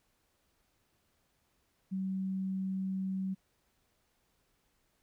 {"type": "tone", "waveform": "sine", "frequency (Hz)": 190.2, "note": "F#3", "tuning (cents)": 48, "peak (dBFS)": -32, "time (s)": [1.91, 3.35], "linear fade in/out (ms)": 20, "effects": ["pink hiss -75 dBFS RMS until 5.02 s"]}